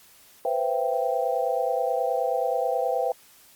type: chord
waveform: sine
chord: C major seventh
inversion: third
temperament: equal with one note detuned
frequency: 493.9 / 523.3 / 671.9 / 784 Hz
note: B4 / C5 / E5 / G5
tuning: 0 / 0 / +33 / 0 cents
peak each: -28 dBFS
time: 0.45-3.12 s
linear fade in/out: 2 ms
effects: white hiss -54 dBFS RMS until 3.55 s + Opus 48 kbps